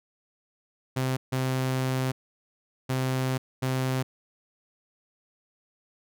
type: tone bursts at uneven times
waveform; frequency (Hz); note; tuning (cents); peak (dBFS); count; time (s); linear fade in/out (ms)
sawtooth; 130.2; C3; -8; -21; 4; 0.96-1.17 / 1.32-2.12 / 2.89-3.38 / 3.62-4.03; 10
effects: none